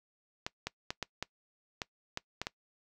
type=clicks; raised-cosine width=0.2 ms; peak=-17 dBFS; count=9; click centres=0.465 / 0.67 / 0.905 / 1.027 / 1.226 / 1.818 / 2.174 / 2.416 / 2.469 s; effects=noise-tail reverb RT60 0.1 s tail -22 dB re dry